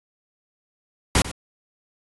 pink noise with echo, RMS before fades -17 dBFS, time 1.15-1.22 s, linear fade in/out 2 ms, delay 95 ms, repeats 1, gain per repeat -15 dB, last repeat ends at 1.315 s, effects resampled to 24000 Hz

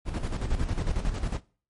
brown noise with tremolo, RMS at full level -26 dBFS, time 0.05-1.41 s, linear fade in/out 50 ms, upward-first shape square, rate 11 Hz, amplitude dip 60%, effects noise-tail reverb RT60 0.4 s tail -21 dB re dry + MP3 48 kbps

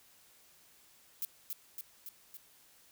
violet noise with echo, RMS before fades -36 dBFS, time 1.22-1.25 s, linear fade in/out 0 ms, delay 280 ms, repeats 4, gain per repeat -3 dB, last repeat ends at 2.37 s, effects white hiss -63 dBFS RMS until 2.91 s

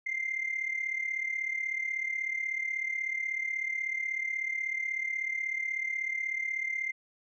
sine tone with amplitude modulation, 2093 Hz, C7, in tune, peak -26 dBFS, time 0.06-6.92 s, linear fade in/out 10 ms, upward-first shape sine, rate 36.3 Hz, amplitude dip 75%, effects tanh soft clip ceiling -24 dBFS

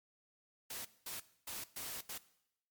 white noise bursts at uneven times, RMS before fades -44 dBFS, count 5, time 0.7-0.85 / 1.06-1.2 / 1.47-1.64 / 1.76-2.01 / 2.09-2.18 s, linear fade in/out 5 ms, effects noise-tail reverb RT60 0.8 s tail -18 dB re dry + MP3 96 kbps

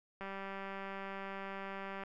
click train, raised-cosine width 0.5 ms, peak -29 dBFS, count 357, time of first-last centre 0.21-2.036 s, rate 195 Hz, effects none

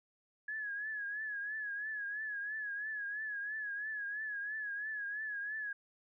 sine tone with vibrato, 1686 Hz, G#6, 26 cents sharp, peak -37 dBFS, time 0.48-5.73 s, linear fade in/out 5 ms, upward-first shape triangle, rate 3 Hz, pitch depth 85 cents each way, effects none

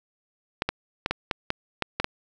clicks, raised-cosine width 0.3 ms, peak -8 dBFS, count 9, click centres 0.621 / 0.69 / 1.061 / 1.11 / 1.312 / 1.504 / 1.823 / 2 / 2.044 s, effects none

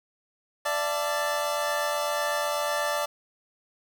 25% pulse chord, D suspended second, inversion none, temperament equal with one note detuned, 587.3 / 675.4 / 880 Hz, D5 / E5 / A5, 0 / +42 / 0 cents, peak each -24 / -29 / -28 dBFS, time 0.65-3.06 s, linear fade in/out 10 ms, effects 8-bit

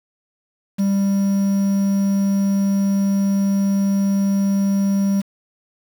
triangle tone with quantisation, 197.5 Hz, G3, 13 cents sharp, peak -13 dBFS, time 0.78-5.22 s, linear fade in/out 20 ms, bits 6, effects none

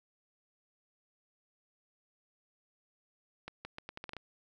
accelerating click train, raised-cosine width 0.3 ms, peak -26 dBFS, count 9, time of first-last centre 3.48-4.167 s, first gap 170 ms, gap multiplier 0.79, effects none

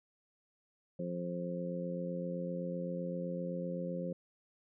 harmonic tone, 87.8 Hz, F2, 10 cents sharp, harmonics 2 / 3 / 4 / 5 / 6, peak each -38 / -46 / -47 / -48 / -40 dBFS, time 0.99-4.13 s, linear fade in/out 5 ms, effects none

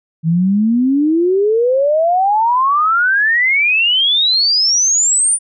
sine exponential sweep, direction up, 157.3 to 9490 Hz, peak -10 dBFS, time 0.23-5.39 s, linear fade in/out 50 ms, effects none

